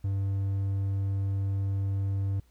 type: tone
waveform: triangle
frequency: 98 Hz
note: G2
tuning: in tune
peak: -24 dBFS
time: 0.04-2.4 s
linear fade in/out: 5 ms
effects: added 60 Hz sine -59 dBFS peak until 2.5 s + pink hiss -69 dBFS RMS until 2.5 s